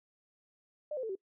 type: tone with pitch steps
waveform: sine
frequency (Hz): 600 / 516.3 / 444.3 / 382.4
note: D5 / C5 / A4 / G4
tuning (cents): +37 / -23 / +17 / -43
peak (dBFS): -34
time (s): 0.91-1.154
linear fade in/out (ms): 5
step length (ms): 61
effects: noise-tail reverb RT60 0.1 s tail -22 dB re dry